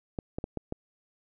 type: clicks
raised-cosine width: 2 ms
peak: -19 dBFS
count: 5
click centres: 0.188 / 0.385 / 0.441 / 0.573 / 0.724 s
effects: none